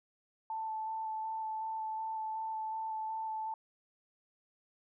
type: tone with vibrato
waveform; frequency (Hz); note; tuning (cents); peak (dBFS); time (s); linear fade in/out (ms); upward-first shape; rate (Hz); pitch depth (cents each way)
sine; 880; A5; 0; -35; 0.5-3.54; 2; square; 2.7; 10
effects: none